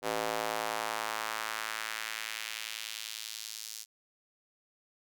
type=tone with high-pass filter sweep; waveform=square; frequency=55.1 Hz; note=A1; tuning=3 cents sharp; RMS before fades=-37 dBFS; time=0.02-3.86 s; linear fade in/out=50 ms; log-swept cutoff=490 to 5600 Hz; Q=1.3; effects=none